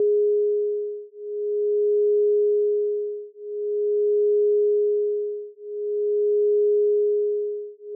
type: beating tone pair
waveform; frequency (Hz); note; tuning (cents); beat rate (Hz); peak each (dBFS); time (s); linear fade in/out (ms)
sine; 415.3 / 415.75; G#4 / G#4; 0 / +2; 0.45; -22; 0-7.95; 2
effects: none